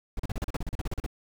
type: noise bursts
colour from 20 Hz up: brown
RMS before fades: -30 dBFS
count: 15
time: 0.17-1.063 s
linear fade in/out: 2 ms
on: 25 ms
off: 37 ms
effects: none